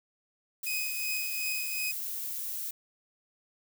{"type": "noise", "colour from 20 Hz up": "violet", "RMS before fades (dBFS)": -36, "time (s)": [0.63, 2.71], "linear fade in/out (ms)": 5}
{"type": "tone with tremolo", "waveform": "sawtooth", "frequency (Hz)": 2512, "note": "D#7", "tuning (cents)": 16, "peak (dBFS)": -27, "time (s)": [0.66, 1.92], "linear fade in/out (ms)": 10, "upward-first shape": "triangle", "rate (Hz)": 2.7, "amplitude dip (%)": 55}
{"effects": []}